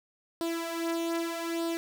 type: tone with flanger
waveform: sawtooth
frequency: 333.7 Hz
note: E4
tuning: 21 cents sharp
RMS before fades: -32 dBFS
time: 0.41-1.77 s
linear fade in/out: 0 ms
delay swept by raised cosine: 0.22 to 3.32 ms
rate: 0.81 Hz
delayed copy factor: +0.65
effects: none